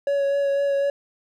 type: tone with vibrato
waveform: triangle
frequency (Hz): 560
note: C#5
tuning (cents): +18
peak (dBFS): -17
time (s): 0.07-0.9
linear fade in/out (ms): 2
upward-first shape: sine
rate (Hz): 4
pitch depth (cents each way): 15
effects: none